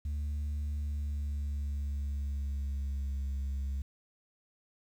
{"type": "tone with pitch glide", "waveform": "sine", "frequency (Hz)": [73.42, 68.11], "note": ["D2", "C#2"], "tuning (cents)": [0, -30], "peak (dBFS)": -29, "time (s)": [0.05, 3.82], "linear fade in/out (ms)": 5, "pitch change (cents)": -130, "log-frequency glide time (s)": [0.71, 3.26], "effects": ["tanh soft clip ceiling -31 dBFS", "10-bit"]}